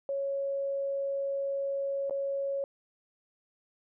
sine tone with dropouts, 553 Hz, C#5, 4 cents flat, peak -29 dBFS, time 0.09-2.64 s, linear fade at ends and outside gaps 1 ms, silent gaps 2.097-2.108 s, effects none

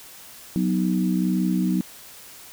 sine chord, B major, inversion second, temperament equal with one note detuned, 185 / 246.9 / 312 Hz, F#3 / B3 / D#4, 0 / 0 / +5 cents, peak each -21 / -26 / -26 dBFS, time 0.56-1.81 s, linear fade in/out 0 ms, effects white hiss -44 dBFS RMS until 2.52 s

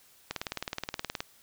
click train, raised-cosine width 0.2 ms, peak -15 dBFS, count 18, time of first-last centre 0.31-1.205 s, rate 19 Hz, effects white hiss -60 dBFS RMS until 1.42 s

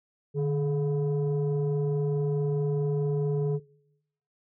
sine tone pair together, 149.45 / 423.7 Hz, D3 / G#4, +31 / +35 cents, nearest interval octave + tritone, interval 1804 cents, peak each -24 / -26 dBFS, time 0.34-3.6 s, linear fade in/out 50 ms, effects noise-tail reverb RT60 0.8 s tail -22 dB re dry + tanh soft clip ceiling -21 dBFS

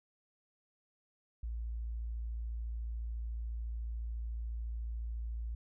sine tone, 57 Hz, A#1, 38 cents flat, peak -36 dBFS, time 1.43-5.55 s, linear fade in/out 5 ms, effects none

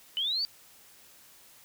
sine linear sweep, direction up, 2951 to 4699 Hz, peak -27 dBFS, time 0.17-0.45 s, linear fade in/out 0 ms, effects white hiss -56 dBFS RMS until 1.64 s

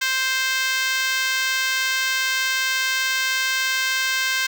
5% pulse tone with high-pass filter, 523.3 Hz, C5, in tune, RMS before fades -22 dBFS, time 0.01-4.47 s, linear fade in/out 10 ms, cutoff 1500 Hz, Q 2.4, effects none

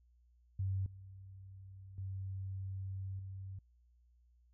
sine tone with level steps, 95.9 Hz, G2, 37 cents flat, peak -33 / -50 / -39 / -43 dBFS, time 0.59-3.59 s, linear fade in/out 5 ms, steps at 0.86 / 1.98 / 3.19 s, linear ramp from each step 2 ms, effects added 60 Hz sine -65 dBFS peak until 4.53 s

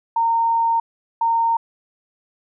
sine tone bursts at uneven times, 919 Hz, A#5, 25 cents flat, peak -15 dBFS, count 2, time 0.16-0.8 / 1.21-1.57 s, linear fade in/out 5 ms, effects none

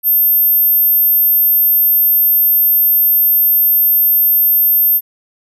sine tone, 13290 Hz, G#9, in tune, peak -8 dBFS, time 0.03-5.01 s, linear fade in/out 50 ms, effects none

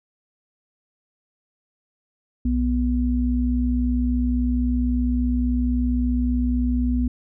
sine tone pair together, 61.83 / 246.4 Hz, B1 / B3, +3 / -4 cents, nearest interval 2 octaves, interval 2393 cents, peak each -21 dBFS, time 2.45-7.08 s, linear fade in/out 5 ms, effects none

